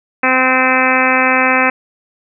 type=harmonic tone; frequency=258.2 Hz; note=C4; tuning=23 cents flat; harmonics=1 / 2 / 3 / 4 / 5 / 6 / 7 / 8 / 9 / 10; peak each=-19 / -19 / -19 / -19 / -19 / -19 / -19 / -19 / -19 / -19 dBFS; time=0.23-1.7 s; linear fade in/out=5 ms; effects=none